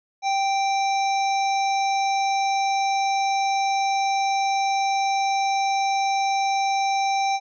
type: harmonic tone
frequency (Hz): 784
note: G5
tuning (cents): 0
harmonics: 1 / 3 / 5 / 7 / 8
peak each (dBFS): -20 / -30 / -34 / -37 / -38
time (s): 0.22-7.4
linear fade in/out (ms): 50
effects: none